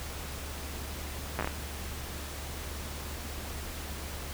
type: slowing click train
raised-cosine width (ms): 0.5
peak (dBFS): -16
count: 6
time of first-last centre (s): 1.39-1.474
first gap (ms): 8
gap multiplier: 1.38
effects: added 72 Hz sine -40 dBFS peak until 4.33 s + pink hiss -41 dBFS RMS until 4.33 s